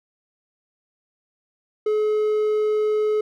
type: tone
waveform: triangle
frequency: 426.6 Hz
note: G#4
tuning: 46 cents sharp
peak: -16 dBFS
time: 1.86-3.21 s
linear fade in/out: 5 ms
effects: none